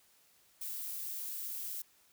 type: noise with amplitude modulation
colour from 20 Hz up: violet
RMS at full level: -39 dBFS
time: 0.61-1.82 s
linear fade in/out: 5 ms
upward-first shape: sine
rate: 193 Hz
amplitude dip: 35%
effects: white hiss -67 dBFS RMS until 2.12 s

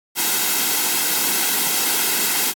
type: noise with comb filter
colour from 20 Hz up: white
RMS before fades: -19 dBFS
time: 0.15-2.54 s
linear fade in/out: 50 ms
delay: 1.7 ms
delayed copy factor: -0.55
effects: high-pass 200 Hz 12 dB/octave + AAC 64 kbps

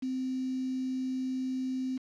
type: tone with quantisation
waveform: sine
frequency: 259.1 Hz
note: C4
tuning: 17 cents flat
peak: -30 dBFS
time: 0.02-1.98 s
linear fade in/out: 10 ms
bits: 8
effects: low-pass 5000 Hz 12 dB/octave

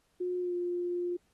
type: tone with pitch glide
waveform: sine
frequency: 360 to 352.4 Hz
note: F#4 to F4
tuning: -47 to +16 cents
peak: -30 dBFS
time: 0.2-1.17 s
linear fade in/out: 10 ms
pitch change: -37 cents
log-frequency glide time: 0.4-0.54 s
effects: pink hiss -73 dBFS RMS until 1.33 s + AAC 32 kbps

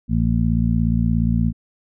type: harmonic tone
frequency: 57 Hz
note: A#1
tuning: 38 cents flat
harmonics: 1 / 2 / 3 / 4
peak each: -21 / -21 / -21 / -21 dBFS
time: 0.08-1.53 s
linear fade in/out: 50 ms
effects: none

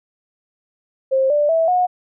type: tone with pitch steps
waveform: sine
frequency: 531 / 589.2 / 653.7 / 725.4 Hz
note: C5 / D5 / E5 / F#5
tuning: +25 / +6 / -15 / -34 cents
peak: -13 dBFS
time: 1.11-1.87 s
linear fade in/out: 20 ms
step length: 190 ms
effects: none

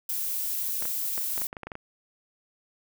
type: noise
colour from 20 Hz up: violet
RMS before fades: -30 dBFS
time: 0.09-1.47 s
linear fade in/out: 2 ms
type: clicks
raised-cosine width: 0.5 ms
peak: -22 dBFS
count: 11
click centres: 0.824 / 0.854 / 1.178 / 1.378 / 1.418 / 1.529 / 1.568 / 1.633 / 1.67 / 1.718 / 1.754 s
effects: none

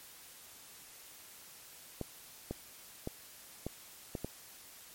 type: clicks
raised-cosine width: 2 ms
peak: -23 dBFS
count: 6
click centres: 2.013 / 2.51 / 3.074 / 3.666 / 4.152 / 4.246 s
effects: white hiss -54 dBFS RMS until 4.94 s + MP3 64 kbps

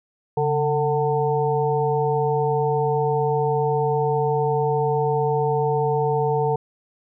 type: harmonic tone with a mistuned harmonic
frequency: 149.5 Hz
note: D3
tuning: 31 cents sharp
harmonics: 1 / 3 / 5 / 6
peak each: -24 / -21 / -26 / -26 dBFS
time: 0.37-6.56 s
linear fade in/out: 5 ms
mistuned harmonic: 1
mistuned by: -100 cents
effects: none

